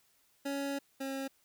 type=tone pair in turn; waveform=25% pulse; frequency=278.9 / 270.2 Hz; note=C#4 / C#4; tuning=+11 / -44 cents; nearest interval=minor second; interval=55 cents; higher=first; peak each=-30 / -32 dBFS; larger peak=first; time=0.45-0.79 / 1-1.28 s; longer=first; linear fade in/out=10 ms; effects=white hiss -70 dBFS RMS until 1.44 s